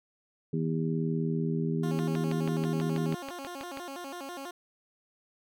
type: harmonic tone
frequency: 80.4 Hz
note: E2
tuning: 43 cents flat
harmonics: 2 / 3 / 4 / 5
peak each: -29 / -33 / -38 / -35 dBFS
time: 0.53-3.15 s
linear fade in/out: 5 ms
type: tone with vibrato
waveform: 15% pulse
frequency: 311.1 Hz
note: D#4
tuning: in tune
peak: -32 dBFS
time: 1.83-4.51 s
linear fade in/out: 5 ms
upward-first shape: square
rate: 6.1 Hz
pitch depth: 220 cents each way
type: click train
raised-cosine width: 0.3 ms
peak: -22 dBFS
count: 12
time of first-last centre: 1.99-3.773 s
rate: 6.17 Hz
effects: none